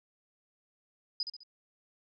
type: tone with echo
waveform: sine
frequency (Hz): 4978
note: D#8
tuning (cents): 0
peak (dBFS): -29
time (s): 1.2-1.23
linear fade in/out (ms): 2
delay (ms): 68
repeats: 3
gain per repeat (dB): -7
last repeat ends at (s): 1.434
effects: none